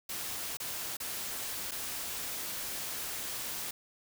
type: noise with dropouts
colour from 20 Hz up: white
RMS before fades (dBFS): -38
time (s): 0.09-3.71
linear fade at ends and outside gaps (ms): 5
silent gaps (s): 0.571-0.6 / 0.969-1.001 / 1.711-1.716
effects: none